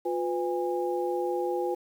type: tone cluster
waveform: sine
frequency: 355 / 500 / 818 Hz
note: F4 / B4 / G#5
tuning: +28 / +21 / -26 cents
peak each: -29 / -31 / -33 dBFS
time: 0.05-1.75 s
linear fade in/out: 10 ms
effects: 9-bit